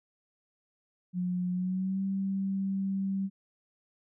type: tone with pitch glide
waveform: sine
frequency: 180 to 194.04 Hz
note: F#3 to G3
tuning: -47 to -17 cents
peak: -28 dBFS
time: 1.13-3.3 s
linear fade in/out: 50 ms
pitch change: +130 cents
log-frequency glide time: 1.52-2.03 s
effects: none